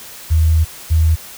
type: tone pair in turn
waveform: sine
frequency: 79.9 / 80.18 Hz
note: D#2 / E2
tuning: +47 / -47 cents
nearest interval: unison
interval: 6 cents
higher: second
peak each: -9 / -9 dBFS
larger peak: neither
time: 0.3-0.65 / 0.9-1.16 s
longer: first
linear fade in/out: 20 ms
effects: white hiss -35 dBFS RMS until 1.37 s